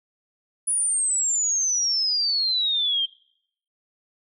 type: exponential sweep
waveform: sine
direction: down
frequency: 9970 to 3136 Hz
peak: -20 dBFS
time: 0.67-3.06 s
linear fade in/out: 10 ms
effects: noise-tail reverb RT60 0.7 s tail -24 dB re dry